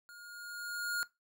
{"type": "tone with level ramp", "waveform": "square", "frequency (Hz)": 1426, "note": "F6", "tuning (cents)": 36, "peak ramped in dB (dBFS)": [-51, -31], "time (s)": [0.09, 1.03], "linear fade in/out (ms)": 0, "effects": ["noise-tail reverb RT60 0.2 s tail -20 dB re dry"]}